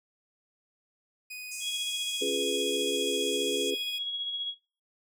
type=tone; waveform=sawtooth; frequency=2489 Hz; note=D#7; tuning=in tune; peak=-35 dBFS; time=1.3-3.99 s; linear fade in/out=10 ms
type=band-pass noise; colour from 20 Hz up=pink; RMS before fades=-41 dBFS; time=1.51-3.71 s; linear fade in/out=10 ms; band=6300 to 9300 Hz; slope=48 dB/octave
type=tone with tremolo; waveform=sine; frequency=3322 Hz; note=G#7; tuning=in tune; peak=-29 dBFS; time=1.6-4.55 s; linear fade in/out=50 ms; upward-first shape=sine; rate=15 Hz; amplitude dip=40%
type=chord; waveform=sine; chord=C# dominant seventh; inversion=none; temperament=equal; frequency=277.2 / 349.2 / 415.3 / 493.9 Hz; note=C#4 / E#4 / G#4 / B4; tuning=0 / 0 / 0 / 0 cents; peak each=-36 / -36 / -31 / -34 dBFS; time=2.21-3.75 s; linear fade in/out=10 ms
effects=noise-tail reverb RT60 0.4 s tail -20 dB re dry